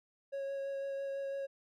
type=tone with vibrato; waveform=triangle; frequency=550 Hz; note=C#5; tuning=14 cents flat; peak=-34 dBFS; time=0.32-1.47 s; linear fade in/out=20 ms; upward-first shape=sine; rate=6 Hz; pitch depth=10 cents each way; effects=none